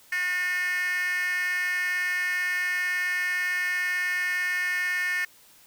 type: tone with high-pass filter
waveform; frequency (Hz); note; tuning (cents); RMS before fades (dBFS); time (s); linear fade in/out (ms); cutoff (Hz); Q
10% pulse; 360.9; F#4; -43; -27; 0.12-5.25; 5; 1900; 8.1
effects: white hiss -55 dBFS RMS until 5.66 s